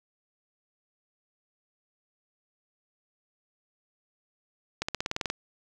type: accelerating click train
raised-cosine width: 0.2 ms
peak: -12 dBFS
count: 10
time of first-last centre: 4.82-5.301 s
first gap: 65 ms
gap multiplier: 0.95
effects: none